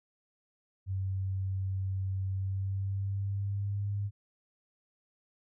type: tone with pitch glide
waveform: sine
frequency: 95.6 to 101.28 Hz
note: G2 to G#2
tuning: -43 to -43 cents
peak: -30 dBFS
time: 0.86-4.11 s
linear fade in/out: 50 ms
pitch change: +100 cents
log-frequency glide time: 2.3-3.89 s
effects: none